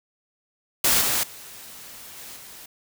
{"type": "noise with level steps", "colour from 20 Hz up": "white", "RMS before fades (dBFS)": [-19, -23, -42, -40, -43], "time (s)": [0.84, 2.66], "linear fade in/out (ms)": 5, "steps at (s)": [1.01, 1.23, 2.17, 2.36], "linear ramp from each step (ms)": 5, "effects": []}